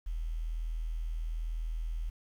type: tone with quantisation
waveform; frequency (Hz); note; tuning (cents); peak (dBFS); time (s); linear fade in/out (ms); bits
sine; 40.55; E1; -28; -32; 0.06-2.1; 10; 10
effects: none